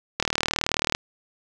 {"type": "click train", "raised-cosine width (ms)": 0.2, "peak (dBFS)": -4, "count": 30, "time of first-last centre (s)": [0.2, 0.949], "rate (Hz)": 38.7, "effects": []}